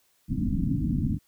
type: low-pass noise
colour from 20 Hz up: white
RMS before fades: -26 dBFS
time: 0.28-1.19 s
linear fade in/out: 50 ms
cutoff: 290 Hz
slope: 96 dB/octave
effects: white hiss -67 dBFS RMS until 1.27 s